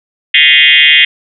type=tone with frequency modulation; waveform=sine; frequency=2637 Hz; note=E7; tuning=in tune; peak=-3 dBFS; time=0.34-1.05 s; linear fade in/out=5 ms; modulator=148 Hz; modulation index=5.3; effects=none